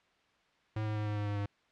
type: tone with pitch steps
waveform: square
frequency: 108.2 / 107.08 / 105.97 / 104.88 / 103.79 / 102.72 / 101.66 Hz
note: A2 / A2 / G#2 / G#2 / G#2 / G#2 / G#2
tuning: -29 / -47 / +35 / +17 / -1 / -19 / -37 cents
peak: -33 dBFS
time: 0.76-1.46 s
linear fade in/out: 5 ms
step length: 100 ms
effects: white hiss -69 dBFS RMS until 1.71 s + low-pass 3000 Hz 12 dB/octave